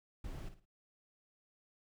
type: noise with echo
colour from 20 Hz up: brown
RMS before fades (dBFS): -44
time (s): 0.24-0.49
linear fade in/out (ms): 5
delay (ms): 55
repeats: 3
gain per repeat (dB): -10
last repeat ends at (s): 0.655
effects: none